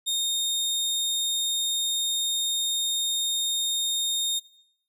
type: tone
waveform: sawtooth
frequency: 3684 Hz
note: A#7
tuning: 21 cents flat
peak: -21 dBFS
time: 0.06-4.4 s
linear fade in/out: 20 ms
effects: noise-tail reverb RT60 0.7 s tail -20 dB re dry + resampled to 32000 Hz